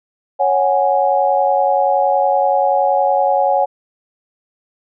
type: chord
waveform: sine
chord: C# suspended fourth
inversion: none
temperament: equal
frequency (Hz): 554.4 / 740 / 830.6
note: C#5 / F#5 / G#5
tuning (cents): 0 / 0 / 0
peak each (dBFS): -16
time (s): 0.39-3.66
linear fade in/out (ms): 20
effects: none